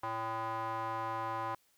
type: tone with band-pass filter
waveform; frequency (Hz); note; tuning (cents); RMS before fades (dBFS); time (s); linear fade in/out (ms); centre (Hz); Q
square; 112.5; A2; +39; -37; 0.03-1.55; 5; 1000; 3.6
effects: white hiss -71 dBFS RMS until 1.77 s